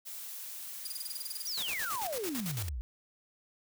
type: noise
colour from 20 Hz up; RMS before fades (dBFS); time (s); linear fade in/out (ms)
blue; -43; 0.05-2.07; 20
type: tone bursts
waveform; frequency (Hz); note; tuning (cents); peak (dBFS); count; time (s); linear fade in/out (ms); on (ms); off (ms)
20% pulse; 4852; D#8; -44; -30; 13; 0.85-1.473; 5; 23; 27
type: exponential sweep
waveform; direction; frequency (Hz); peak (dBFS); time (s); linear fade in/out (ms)
sine; down; 5920 to 52.4; -34; 1.47-2.81; 0
type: noise with tremolo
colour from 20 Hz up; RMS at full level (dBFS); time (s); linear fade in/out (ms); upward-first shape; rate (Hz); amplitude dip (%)
white; -38; 1.57-2.69; 5; square; 9; 70
effects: none

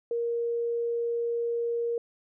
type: tone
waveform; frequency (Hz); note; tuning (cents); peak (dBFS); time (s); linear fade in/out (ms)
sine; 469.2; A#4; +11; -26; 0.11-1.98; 2
effects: none

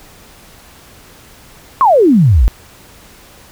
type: exponential sweep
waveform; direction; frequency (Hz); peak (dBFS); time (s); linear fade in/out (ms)
sine; down; 1135 to 46.58; -5; 1.81-2.48; 0
effects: pink hiss -41 dBFS RMS until 3.51 s

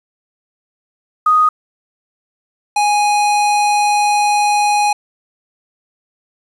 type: tone pair in turn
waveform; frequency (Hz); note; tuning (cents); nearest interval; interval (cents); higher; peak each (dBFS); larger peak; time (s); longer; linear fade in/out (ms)
sine / square; 1244.5 / 829.1; D#6 / G#5; 0 / -3; perfect fifth; 703; first; -8 / -12; first; 1.26-1.49 / 2.76-4.93; second; 5
effects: resampled to 24000 Hz + 7-bit

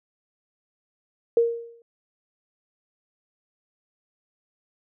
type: tone with exponential decay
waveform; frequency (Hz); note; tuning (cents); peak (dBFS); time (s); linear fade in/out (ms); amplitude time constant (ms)
sine; 466.2; A#4; 0; -13; 1.37-1.82; 2; 96
effects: none

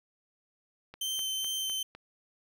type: click train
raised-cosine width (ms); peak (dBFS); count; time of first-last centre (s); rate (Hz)
0.3; -30; 5; 0.94-1.95; 3.96
type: tone with vibrato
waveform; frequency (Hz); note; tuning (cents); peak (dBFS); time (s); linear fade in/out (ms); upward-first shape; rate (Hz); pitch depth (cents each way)
sawtooth; 3102; G7; -19; -28; 1.01-1.83; 5; sine; 2.4; 9
effects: 11-bit

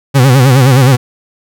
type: tone with vibrato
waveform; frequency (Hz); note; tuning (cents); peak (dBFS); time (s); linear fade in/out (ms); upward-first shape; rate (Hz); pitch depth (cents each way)
40% pulse; 130.81; C3; 0; -3; 0.14-0.97; 20; sine; 9.6; 120
effects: none

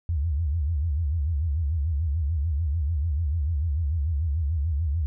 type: tone with vibrato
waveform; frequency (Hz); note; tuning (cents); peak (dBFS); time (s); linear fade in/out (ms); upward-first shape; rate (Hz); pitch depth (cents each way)
sine; 77.1; D#2; -15; -22; 0.09-5.06; 0; sine; 6.8; 200
effects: none

